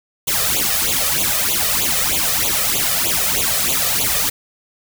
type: noise with flanger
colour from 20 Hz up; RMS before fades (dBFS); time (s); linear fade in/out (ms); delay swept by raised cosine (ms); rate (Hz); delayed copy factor
white; -18; 0.27-4.3; 10; 0.28 to 1.68; 3.2; +0.95
effects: none